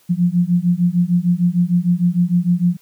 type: beating tone pair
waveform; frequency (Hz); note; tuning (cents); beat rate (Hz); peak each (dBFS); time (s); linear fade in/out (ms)
sine; 172.5 / 179.1; F3 / F3; -21 / +44; 6.6; -16; 0.09-2.77; 20
effects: white hiss -55 dBFS RMS until 2.81 s

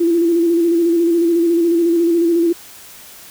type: tone with vibrato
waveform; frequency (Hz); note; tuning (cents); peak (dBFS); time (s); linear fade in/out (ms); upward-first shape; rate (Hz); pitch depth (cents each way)
sine; 338.2; E4; +44; -11; 0-2.53; 10; square; 14; 34
effects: white hiss -39 dBFS RMS until 3.3 s

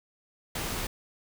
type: noise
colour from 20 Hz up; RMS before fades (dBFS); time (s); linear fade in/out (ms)
pink; -33; 0.55-0.87; 5
effects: none

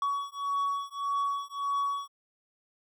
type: beating tone pair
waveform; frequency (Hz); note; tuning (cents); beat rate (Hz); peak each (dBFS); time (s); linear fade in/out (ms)
triangle; 1124 / 1125.7; C#6 / C#6; +24 / +26; 1.7; -30; 0.02-2.08; 2
effects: none

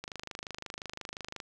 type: click train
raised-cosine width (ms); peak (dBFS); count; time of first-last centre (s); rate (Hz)
0.2; -22; 36; 0.04-1.402; 25.7
effects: none

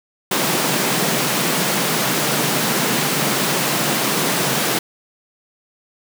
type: high-pass noise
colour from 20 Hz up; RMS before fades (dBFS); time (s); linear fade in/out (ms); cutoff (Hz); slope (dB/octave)
pink; -19; 0.31-4.79; 5; 130; 96
effects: none

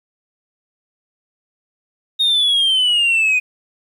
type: exponential sweep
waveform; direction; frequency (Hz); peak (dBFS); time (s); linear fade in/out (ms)
sine; down; 3729 to 2473; -10; 2.19-3.4; 20
effects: tanh soft clip ceiling -11 dBFS + 8-bit

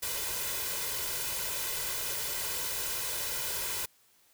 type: noise with comb filter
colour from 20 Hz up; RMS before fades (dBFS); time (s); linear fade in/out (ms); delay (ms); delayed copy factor
white; -34; 0.02-3.86; 10; 2; +0.65
effects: white hiss -65 dBFS RMS until 4.33 s

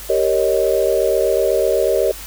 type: chord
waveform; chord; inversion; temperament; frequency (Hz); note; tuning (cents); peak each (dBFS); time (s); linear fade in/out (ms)
sine; Eb dominant seventh; first; equal; 392 / 466.2 / 554.4 / 622.3; G4 / Bb4 / Db5 / Eb5; 0 / 0 / 0 / 0; -19; 0.09-2.12; 10
effects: added 50 Hz sine -36 dBFS peak until 2.26 s + white hiss -34 dBFS RMS until 2.26 s

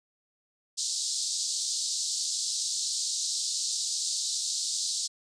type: band-pass noise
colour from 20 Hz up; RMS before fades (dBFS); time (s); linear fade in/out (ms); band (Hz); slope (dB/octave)
pink; -31; 0.77-5.08; 20; 4000 to 8600; 48
effects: resampled to 22050 Hz

